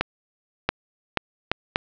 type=accelerating click train; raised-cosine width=0.3 ms; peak=-3 dBFS; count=5; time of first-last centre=0.01-1.759 s; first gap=680 ms; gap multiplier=0.71; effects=low-pass 4000 Hz 12 dB/octave